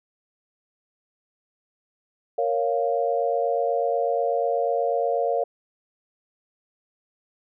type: chord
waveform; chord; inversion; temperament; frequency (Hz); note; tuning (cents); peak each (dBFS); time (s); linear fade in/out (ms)
sine; Bb minor; none; equal; 466.2 / 554.4 / 698.5; Bb4 / Db5 / F5; 0 / 0 / 0; -25; 2.38-5.44; 5
effects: none